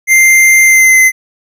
square tone with pitch glide, 2093 to 2053 Hz, C7 to C7, 0 to -33 cents, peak -4 dBFS, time 0.07-1.12 s, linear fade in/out 50 ms, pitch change -33 cents, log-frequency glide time 0.63-0.99 s, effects none

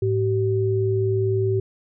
sine tone pair together, 107.6 / 383.4 Hz, A2 / G4, -38 / -38 cents, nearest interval octave + minor seventh, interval 2200 cents, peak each -21 dBFS, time 0.02-1.6 s, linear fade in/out 5 ms, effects none

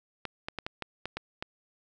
clicks, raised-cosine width 0.3 ms, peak -18 dBFS, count 8, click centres 0.253 / 0.485 / 0.587 / 0.665 / 0.823 / 1.056 / 1.17 / 1.425 s, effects none

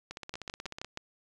two click trains, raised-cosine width 0.2 ms, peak -20 / -23 dBFS, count 5 / 13, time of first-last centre 0.34-0.974 / 0.11-0.846 s, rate 6.31 / 16.3 Hz, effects resampled to 24000 Hz

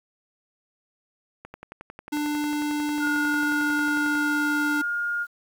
click train, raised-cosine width 0.5 ms, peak -24 dBFS, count 31, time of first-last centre 1.45-4.153 s, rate 11.1 Hz
square tone, 296.6 Hz, D4, 17 cents sharp, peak -25 dBFS, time 2.12-4.82 s, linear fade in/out 10 ms
sine tone with pitch glide, 1438 to 1419.8 Hz, F#6 to F6, -50 to +28 cents, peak -24 dBFS, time 2.99-5.27 s, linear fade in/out 50 ms, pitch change -22 cents, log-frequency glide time 3.49-4.7 s
effects 9-bit

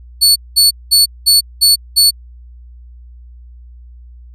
sawtooth tone bursts, 4435 Hz, C#8, in tune, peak -3 dBFS, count 6, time 0.21-2.11 s, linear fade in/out 20 ms, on 150 ms, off 200 ms, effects added 60 Hz sine -34 dBFS peak until 4.34 s + resampled to 32000 Hz

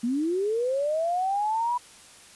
sine linear sweep, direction up, 225.4 to 987.8 Hz, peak -23 dBFS, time 0.03-1.78 s, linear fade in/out 10 ms, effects white hiss -50 dBFS RMS until 2.35 s + resampled to 24000 Hz

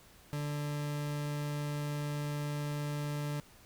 40% pulse tone, 146.83 Hz, D3, in tune, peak -33 dBFS, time 0.33-3.4 s, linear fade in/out 0 ms, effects pink hiss -59 dBFS RMS until 3.65 s

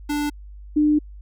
square / sine tone pair in turn, 293.7 / 300 Hz, D4 / D4, 0 / +37 cents, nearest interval unison, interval 37 cents, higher second, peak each -22 / -14 dBFS, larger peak second, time 0.09-0.3 / 0.76-0.99 s, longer second, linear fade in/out 10 ms, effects added 50 Hz sine -37 dBFS peak until 1.21 s

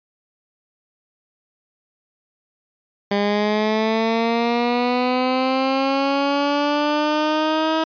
15% pulse linear sweep, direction up, 201.2 to 320.8 Hz, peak -11 dBFS, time 3.11-7.84 s, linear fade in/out 5 ms, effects resampled to 11025 Hz

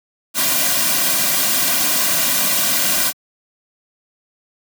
white noise with comb filter, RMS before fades -17 dBFS, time 0.34-3.13 s, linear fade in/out 50 ms, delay 2.3 ms, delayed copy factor -0.9, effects high-pass 150 Hz 12 dB/octave

